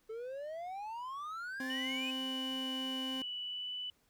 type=exponential sweep; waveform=triangle; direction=up; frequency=432.6 to 2573 Hz; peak=-38 dBFS; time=0.09-2.11 s; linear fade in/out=10 ms
type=tone; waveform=40% pulse; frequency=261.6 Hz; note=C4; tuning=in tune; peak=-38 dBFS; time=1.6-3.22 s; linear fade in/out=2 ms
type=tone with pitch glide; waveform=sine; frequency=2960 to 2982 Hz; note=F#7 to F#7; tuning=0 to +13 cents; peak=-38 dBFS; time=1.7-3.9 s; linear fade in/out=2 ms; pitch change=+13 cents; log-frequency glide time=3.41-3.71 s
effects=pink hiss -73 dBFS RMS until 4.09 s